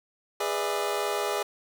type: chord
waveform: 25% pulse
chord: E dominant seventh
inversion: first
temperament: just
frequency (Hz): 412 / 494.4 / 593.3 / 659.3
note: G#4 / B4 / D5 / E5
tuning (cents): -14 / +2 / +18 / 0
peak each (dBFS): -26 / -31 / -29 / -31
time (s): 0.4-1.43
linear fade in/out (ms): 5
effects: none